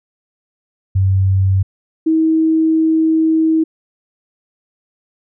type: tone pair in turn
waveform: sine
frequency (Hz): 95.7 / 319.9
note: G2 / D#4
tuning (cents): -41 / +48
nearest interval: octave + major sixth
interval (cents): 2089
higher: second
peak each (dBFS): -10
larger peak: neither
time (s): 0.95-1.63 / 2.06-3.64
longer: second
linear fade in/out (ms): 10
effects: none